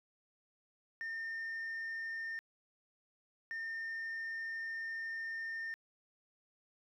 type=tone bursts at uneven times; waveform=sine; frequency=1814 Hz; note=A#6; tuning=48 cents flat; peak=-36 dBFS; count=2; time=1.01-2.39 / 3.51-5.74 s; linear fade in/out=0 ms; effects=tanh soft clip ceiling -37 dBFS + 13-bit